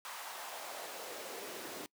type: noise with high-pass filter sweep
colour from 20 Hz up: pink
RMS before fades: -45 dBFS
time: 0.05-1.86 s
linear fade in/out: 0 ms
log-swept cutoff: 980 to 300 Hz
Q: 1.9
effects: noise-tail reverb RT60 0.1 s tail -24 dB re dry